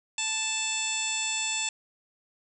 harmonic tone with a mistuned harmonic, 880 Hz, A5, in tune, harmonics 1 / 2 / 3 / 4 / 5 / 6 / 7 / 8 / 9, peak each -40 / -44 / -32 / -34 / -40 / -42 / -44 / -33 / -35 dBFS, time 0.18-1.69 s, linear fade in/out 2 ms, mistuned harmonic 8, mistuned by +50 cents, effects none

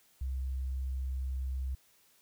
sine tone, 65.41 Hz, C2, in tune, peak -32 dBFS, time 0.21-1.75 s, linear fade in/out 5 ms, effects white hiss -66 dBFS RMS until 2.21 s

